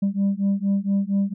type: beating tone pair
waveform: sine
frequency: 196 / 200.3 Hz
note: G3 / G3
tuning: 0 / +38 cents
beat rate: 4.3 Hz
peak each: -20 / -20 dBFS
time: 0.02-1.34 s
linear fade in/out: 10 ms
effects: tanh soft clip ceiling -16 dBFS